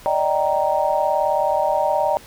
sine chord, Eb major seventh, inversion third, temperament just, 583.4 / 622.3 / 777.8 / 933.4 Hz, D5 / Eb5 / G5 / Bb5, -12 / 0 / -14 / +2 cents, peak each -22 dBFS, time 0.06-2.17 s, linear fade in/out 0 ms, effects pink hiss -44 dBFS RMS until 2.26 s

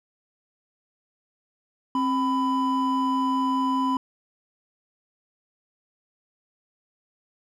triangle tone pair together, 265.5 / 998.6 Hz, C4 / B5, +25 / +19 cents, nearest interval octave + major seventh, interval 2294 cents, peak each -22 dBFS, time 1.95-3.97 s, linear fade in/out 2 ms, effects none

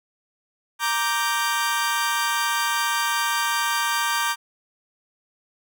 sawtooth chord, G minor, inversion first, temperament equal, 932.3 / 1174.7 / 1568 Hz, Bb5 / D6 / G6, 0 / 0 / 0 cents, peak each -22 dBFS, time 0.79-4.36 s, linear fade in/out 50 ms, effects none

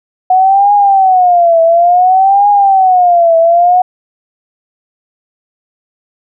sine tone with vibrato, 735 Hz, F#5, 12 cents flat, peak -4 dBFS, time 0.3-3.82 s, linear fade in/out 5 ms, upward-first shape triangle, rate 0.57 Hz, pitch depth 200 cents each way, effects none

